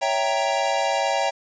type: chord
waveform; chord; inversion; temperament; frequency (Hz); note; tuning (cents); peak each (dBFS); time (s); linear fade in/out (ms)
square; C# diminished seventh; none; equal with one note detuned; 557.3 / 659.3 / 784 / 932.3; C#5 / E5 / G5 / Bb5; +9 / 0 / 0 / 0; -27 / -27 / -25 / -28; 0.01-1.31; 20
effects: resampled to 16000 Hz + 8-bit